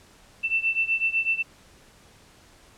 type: beating tone pair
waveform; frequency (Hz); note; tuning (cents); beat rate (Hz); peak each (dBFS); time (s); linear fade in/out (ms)
sine; 2670 / 2678; E7 / E7; +22 / +27; 8; -24 / -26; 0.43-1.43; 20
effects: pink hiss -54 dBFS RMS until 2.77 s + low-pass 10000 Hz 12 dB/octave